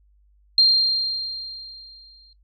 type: tone with exponential decay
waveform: sine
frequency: 4189 Hz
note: C8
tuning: 1 cent sharp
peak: -10 dBFS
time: 0.58-2.33 s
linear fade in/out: 2 ms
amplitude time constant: 380 ms
effects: noise-tail reverb RT60 0.1 s tail -17 dB re dry + added 50 Hz sine -55 dBFS peak until 2.43 s